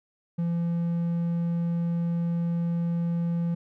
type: tone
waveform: triangle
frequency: 170 Hz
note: F3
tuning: 46 cents flat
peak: -22 dBFS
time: 0.38-3.55 s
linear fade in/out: 10 ms
effects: none